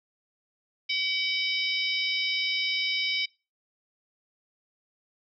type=harmonic tone with a mistuned harmonic; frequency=760 Hz; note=F#5; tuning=46 cents sharp; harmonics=3 / 4 / 5 / 6 / 7; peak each=-29 / -31 / -33 / -35 / -36 dBFS; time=0.89-3.26 s; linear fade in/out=10 ms; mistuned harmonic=6; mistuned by=+97 cents; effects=noise-tail reverb RT60 0.3 s tail -24 dB re dry